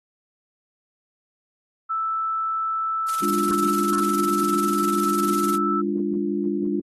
sine tone, 1318.5 Hz, E6, in tune, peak -22 dBFS, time 1.89-5.82 s, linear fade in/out 20 ms
blue noise with tremolo, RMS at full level -29 dBFS, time 3.08-5.58 s, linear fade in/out 10 ms, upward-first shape square, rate 20 Hz, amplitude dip 75%
sine chord, D diminished, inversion second, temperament equal with one note detuned, 204.3 / 293.7 / 349.2 Hz, Ab3 / D4 / F4, -28 / 0 / 0 cents, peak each -26 dBFS, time 3.22-6.8 s, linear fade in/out 5 ms
effects AAC 32 kbps

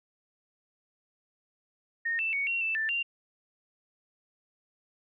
sine tone with pitch steps, 1844 / 2660 / 2230 / 2740 / 2650 / 1771 / 2774 Hz, A#6 / E7 / C#7 / F7 / E7 / A6 / F7, -19 / +15 / +10 / -34 / +9 / +11 / -12 cents, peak -27 dBFS, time 2.05-3.03 s, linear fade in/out 10 ms, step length 140 ms, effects none

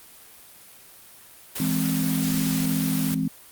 white noise, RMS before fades -31 dBFS, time 1.55-3.15 s, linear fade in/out 10 ms
sine chord, E augmented, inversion none, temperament equal, 164.81 / 207.7 / 261.6 Hz, E3 / G#3 / B#3, 0 / 0 / 0 cents, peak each -26 / -28 / -25 dBFS, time 1.6-3.28 s, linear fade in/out 2 ms
effects white hiss -48 dBFS RMS until 3.51 s + Opus 32 kbps

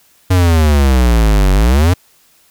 square exponential two-way sweep, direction down then up, 94.1 to 46.25 to 94.1 Hz, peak -8 dBFS, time 0.3-1.94 s, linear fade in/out 10 ms, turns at 1.52 s, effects white hiss -51 dBFS RMS until 2.5 s

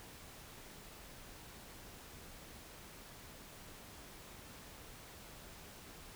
silence, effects pink hiss -54 dBFS RMS until 6.15 s

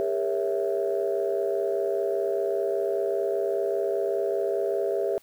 sine chord, G diminished seventh, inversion none, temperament equal with one note detuned, 401.2 / 466.2 / 554.4 / 659.3 Hz, G4 / Bb4 / Db5 / Fb5, +40 / 0 / 0 / 0 cents, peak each -26 / -31 / -30 / -29 dBFS, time 0-5.18 s, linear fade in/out 0 ms, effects tanh soft clip ceiling -15 dBFS + white hiss -59 dBFS RMS until 5.22 s

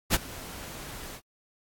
pink noise with ADSR envelope, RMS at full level -20 dBFS, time 0.1-1.21 s, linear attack 43 ms, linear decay 30 ms, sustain -21 dB, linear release 60 ms, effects AAC 64 kbps

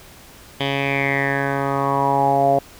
10% pulse tone with low-pass filter sweep, 138.59 Hz, C#3, in tune, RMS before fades -19 dBFS, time 0.6-2.59 s, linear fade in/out 5 ms, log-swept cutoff 3100 to 640 Hz, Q 6.6, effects pink hiss -44 dBFS RMS until 2.79 s

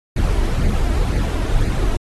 brown noise with flanger, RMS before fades -17 dBFS, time 0.16-1.97 s, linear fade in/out 5 ms, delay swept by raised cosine 0.44 to 3.14 ms, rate 2 Hz, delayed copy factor +0.6, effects AAC 32 kbps

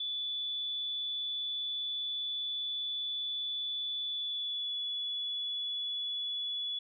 sine tone with pitch glide, 3465 to 3415 Hz, A7 to G#7, -27 to +48 cents, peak -33 dBFS, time 0-6.79 s, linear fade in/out 5 ms, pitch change -25 cents, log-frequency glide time 4.05-4.76 s, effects none

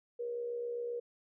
sine tone with amplitude modulation, 477.3 Hz, A#4, 41 cents sharp, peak -33 dBFS, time 0.19-1 s, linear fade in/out 10 ms, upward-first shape sine, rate 67.6 Hz, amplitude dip 45%, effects none

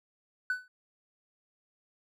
triangle tone with exponential decay, 1498 Hz, F#6, 21 cents sharp, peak -22 dBFS, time 0.5-0.68 s, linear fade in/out 2 ms, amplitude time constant 39 ms, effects tanh soft clip ceiling -22 dBFS

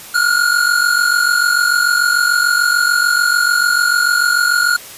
square tone pair together, 1399 / 1445.8 Hz, F6 / F#6, +3 / -40 cents, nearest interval minor second, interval 57 cents, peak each -16 / -14 dBFS, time 0.14-4.77 s, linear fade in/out 10 ms, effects white hiss -34 dBFS RMS until 4.97 s + resampled to 32000 Hz

